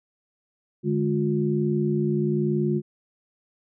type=tone cluster; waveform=sine; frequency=148.1 / 209.1 / 356.5 Hz; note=D3 / G#3 / F4; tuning=+15 / +12 / +36 cents; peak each=-25 dBFS; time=0.83-2.82 s; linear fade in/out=50 ms; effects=none